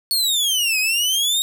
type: exponential two-way sweep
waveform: sawtooth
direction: down then up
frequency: 4435 to 2489 to 3780 Hz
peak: -14 dBFS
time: 0.11-1.42 s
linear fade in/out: 0 ms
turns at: 0.79 s
effects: none